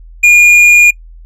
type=tone with tanh clipping; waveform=sine; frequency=2427 Hz; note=D#7; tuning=44 cents flat; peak=-3 dBFS; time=0.23-0.91 s; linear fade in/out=10 ms; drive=7 dB; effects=noise-tail reverb RT60 0.1 s tail -24 dB re dry + added 41 Hz sine -31 dBFS peak until 1.25 s